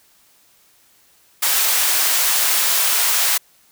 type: high-pass noise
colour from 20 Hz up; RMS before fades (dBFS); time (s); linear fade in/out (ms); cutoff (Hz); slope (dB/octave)
white; -17; 1.42-3.38; 10; 710; 12
effects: white hiss -55 dBFS RMS until 3.71 s